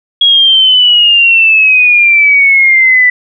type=exponential sweep; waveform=sine; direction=down; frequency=3322 to 1975.5 Hz; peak=-3 dBFS; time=0.21-3.1 s; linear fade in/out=5 ms; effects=none